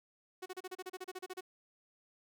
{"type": "tone bursts", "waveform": "sawtooth", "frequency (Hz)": 370, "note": "F#4", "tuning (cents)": 0, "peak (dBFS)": -37, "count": 14, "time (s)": [0.42, 1.409], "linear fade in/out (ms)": 10, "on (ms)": 40, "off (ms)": 33, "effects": []}